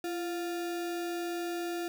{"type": "tone with sample-and-hold", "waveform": "sine", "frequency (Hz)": 342.1, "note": "F4", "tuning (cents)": -36, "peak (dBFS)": -32, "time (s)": [0.04, 1.88], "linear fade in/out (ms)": 2, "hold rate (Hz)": 1050, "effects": []}